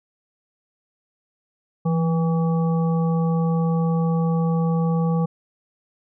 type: harmonic tone with a mistuned harmonic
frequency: 162.7 Hz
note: E3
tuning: 22 cents flat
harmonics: 1 / 3 / 5 / 7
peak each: -18 / -28 / -32 / -35 dBFS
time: 1.85-5.26 s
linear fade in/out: 10 ms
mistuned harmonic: 1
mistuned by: +48 cents
effects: none